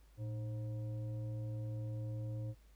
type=tone with frequency modulation; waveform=sine; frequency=112.6 Hz; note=A2; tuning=40 cents sharp; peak=-38 dBFS; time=0.17-2.55 s; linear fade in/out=50 ms; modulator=419 Hz; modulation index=0.39; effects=added 52 Hz sine -60 dBFS peak until 2.75 s + pink hiss -72 dBFS RMS until 2.75 s